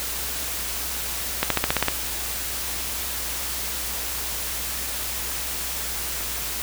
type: accelerating click train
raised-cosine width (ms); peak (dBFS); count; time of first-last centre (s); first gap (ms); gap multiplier
0.3; -3; 8; 1.43-1.884; 73; 0.96
effects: added 60 Hz sine -38 dBFS peak until 6.62 s + white hiss -29 dBFS RMS until 6.62 s